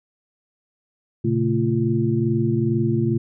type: tone cluster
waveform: sine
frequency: 114.8 / 137.1 / 222.8 / 344.4 Hz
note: A#2 / C#3 / A3 / F4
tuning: -26 / -19 / +22 / -24 cents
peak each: -23 dBFS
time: 1.24-3.18 s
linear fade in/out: 10 ms
effects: none